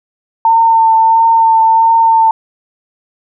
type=tone with vibrato; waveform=sine; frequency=903 Hz; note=A5; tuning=45 cents sharp; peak=-5 dBFS; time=0.45-2.31 s; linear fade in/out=2 ms; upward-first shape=triangle; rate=1.5 Hz; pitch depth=19 cents each way; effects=none